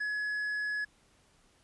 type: tone with hard clipping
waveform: sine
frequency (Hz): 1692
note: G#6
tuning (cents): +32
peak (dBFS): -32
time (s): 0-0.85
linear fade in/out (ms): 10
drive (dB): 3
effects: pink hiss -66 dBFS RMS until 1.63 s + resampled to 24000 Hz